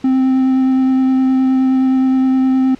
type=tone with vibrato; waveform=triangle; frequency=261.6 Hz; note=C4; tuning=in tune; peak=-8 dBFS; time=0.04-2.75 s; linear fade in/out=5 ms; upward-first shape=sine; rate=9.6 Hz; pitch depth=9 cents each way; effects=pink hiss -44 dBFS RMS until 2.79 s + low-pass 5000 Hz 12 dB/octave